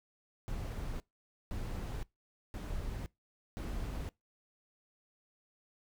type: noise bursts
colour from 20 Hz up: brown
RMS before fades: -39 dBFS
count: 4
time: 0.48-4.09 s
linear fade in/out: 0 ms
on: 520 ms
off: 510 ms
effects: noise-tail reverb RT60 0.2 s tail -23 dB re dry